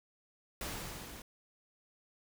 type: noise with level ramp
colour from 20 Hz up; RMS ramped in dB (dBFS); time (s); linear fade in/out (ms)
pink; -39 to -50; 0.61-1.22; 2
effects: none